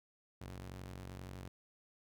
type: ring-modulated tone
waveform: sawtooth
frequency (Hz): 92.5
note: F#2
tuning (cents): 0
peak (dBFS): -39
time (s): 0.41-1.48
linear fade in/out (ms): 0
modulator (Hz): 25.2
effects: none